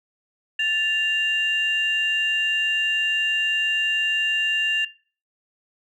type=tone pair together; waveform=sine; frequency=1757 / 2789 Hz; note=A6 / F7; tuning=-3 / -3 cents; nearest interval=minor sixth; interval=800 cents; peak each=-24 / -20 dBFS; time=0.59-4.85 s; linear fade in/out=5 ms; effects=noise-tail reverb RT60 0.4 s tail -19 dB re dry + tanh soft clip ceiling -14 dBFS